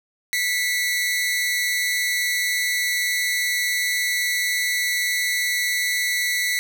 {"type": "tone pair together", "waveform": "sawtooth", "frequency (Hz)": [1975.5, 2172], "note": ["B6", "C#7"], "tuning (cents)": [0, -36], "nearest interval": "major second", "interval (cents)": 164, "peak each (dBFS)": [-18, -23], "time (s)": [0.33, 6.59], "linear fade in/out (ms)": 0, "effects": []}